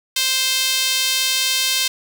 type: tone with high-pass filter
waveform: sawtooth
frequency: 523.3 Hz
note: C5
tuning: in tune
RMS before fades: -19 dBFS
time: 0.16-1.88 s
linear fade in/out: 5 ms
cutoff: 3400 Hz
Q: 1.5
effects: none